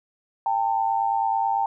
sine tone pair together, 791.9 / 901 Hz, G5 / A5, +17 / +41 cents, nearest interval major second, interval 224 cents, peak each -23 dBFS, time 0.46-1.66 s, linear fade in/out 2 ms, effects none

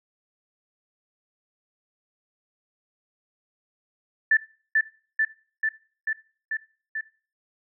sine tone with echo, 1760 Hz, A6, in tune, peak -15 dBFS, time 4.31-4.37 s, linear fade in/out 5 ms, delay 440 ms, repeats 6, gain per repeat -2 dB, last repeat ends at 7.01 s, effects noise-tail reverb RT60 0.4 s tail -18 dB re dry

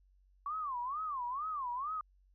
sine tone with vibrato, 1108.7 Hz, C#6, in tune, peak -35 dBFS, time 0.46-2.01 s, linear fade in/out 2 ms, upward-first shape sine, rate 2.2 Hz, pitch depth 250 cents each way, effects added 47 Hz sine -64 dBFS peak until 2.34 s

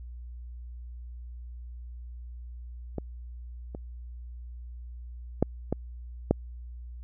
clicks, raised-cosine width 2 ms, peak -18 / -24 / -8 / -13 / -7 dBFS, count 5, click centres 2.983 / 3.749 / 5.426 / 5.726 / 6.31 s, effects added 60 Hz sine -39 dBFS peak until 7.03 s

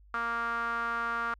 sawtooth tone with band-pass filter, 233.1 Hz, A#3, in tune, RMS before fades -32 dBFS, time 0.14-1.34 s, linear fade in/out 2 ms, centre 1300 Hz, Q 9.3, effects added 50 Hz sine -54 dBFS peak until 1.39 s

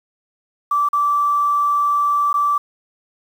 sine tone with dropouts, 1163 Hz, D6, 17 cents flat, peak -14 dBFS, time 0.71-2.58 s, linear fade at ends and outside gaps 5 ms, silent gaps 0.888-0.93 / 2.33-2.34 s, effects 7-bit

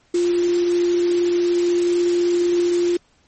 sine tone in noise, 349.2 Hz, F4, in tune, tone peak -15 dBFS, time 0.14-2.97 s, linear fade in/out 5 ms, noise white, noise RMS -32 dBFS, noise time 0.14-2.97 s, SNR +14 dB, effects pink hiss -59 dBFS RMS until 3.27 s + MP3 32 kbps

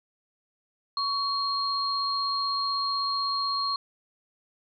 sine tone pair together, 1121 / 4232 Hz, C#6 / C8, +19 / +19 cents, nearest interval octave + major seventh, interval 2300 cents, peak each -28 dBFS, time 0.97-3.76 s, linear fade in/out 2 ms, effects none

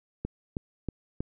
click train, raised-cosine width 3 ms, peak -18 dBFS, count 4, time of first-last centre 0.25-1.205 s, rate 3.14 Hz, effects none

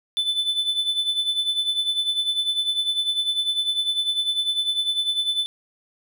triangle tone with tremolo, 3509 Hz, A7, 5 cents flat, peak -16 dBFS, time 0.17-5.46 s, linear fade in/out 0 ms, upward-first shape triangle, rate 10 Hz, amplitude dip 75%, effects none

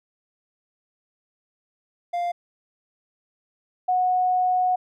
triangle / sine tone pair in turn, 698.5 / 732.9 Hz, F5 / F#5, 0 / -17 cents, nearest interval minor second, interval 83 cents, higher second, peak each -21 / -18 dBFS, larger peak second, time 2.13-2.32 / 3.88-4.76 s, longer second, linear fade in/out 10 ms, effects none

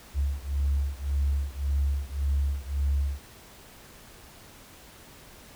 sine beating tone pair, 69.3 / 71.1 Hz, C#2 / C#2, 0 / +45 cents, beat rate 1.8 Hz, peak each -26 / -27 dBFS, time 0.14-3.22 s, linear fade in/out 50 ms, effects tanh soft clip ceiling -18 dBFS + pink hiss -50 dBFS RMS until 5.55 s

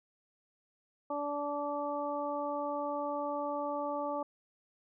harmonic tone, 290 Hz, D4, 22 cents flat, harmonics 1 / 2 / 3 / 4, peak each -40 / -36 / -38 / -40 dBFS, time 1.1-4.23 s, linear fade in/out 5 ms, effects none

